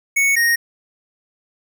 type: tone pair in turn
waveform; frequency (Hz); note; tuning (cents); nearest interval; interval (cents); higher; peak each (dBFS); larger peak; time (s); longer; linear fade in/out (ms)
square; 2217 / 1864.3; C#7 / A#6; 0 / 0; minor third; 300; first; -14; neither; 0.16-0.36 / 0.36-0.56; neither; 10
effects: none